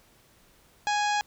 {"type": "harmonic tone", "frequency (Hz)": 830, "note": "G#5", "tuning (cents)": -1, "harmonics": [1, 2, 3, 4, 5, 6, 7, 8, 9], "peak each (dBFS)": [-25, -31, -35, -37, -39, -41, -42, -43, -44], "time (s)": [0.87, 1.21], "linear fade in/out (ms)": 0, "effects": ["pink hiss -60 dBFS RMS until 1.26 s"]}